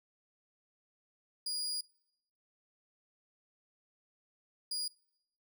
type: tone bursts at uneven times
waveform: 35% pulse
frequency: 4872 Hz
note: D#8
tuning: 37 cents flat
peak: -33 dBFS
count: 2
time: 1.46-1.81 / 4.71-4.88 s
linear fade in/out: 5 ms
effects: noise-tail reverb RT60 0.8 s tail -24 dB re dry